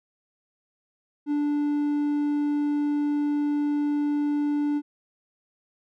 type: tone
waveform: triangle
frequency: 292.7 Hz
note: D4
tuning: 6 cents flat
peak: -20 dBFS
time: 1.26-4.82 s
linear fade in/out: 50 ms
effects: none